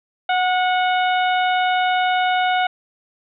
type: harmonic tone with a mistuned harmonic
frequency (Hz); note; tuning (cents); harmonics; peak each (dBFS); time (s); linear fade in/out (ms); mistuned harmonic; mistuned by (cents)
735; F#5; -12; 1 / 2 / 3 / 4 / 5; -17 / -23 / -27 / -29 / -31; 0.29-2.67; 5; 2; -20
effects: none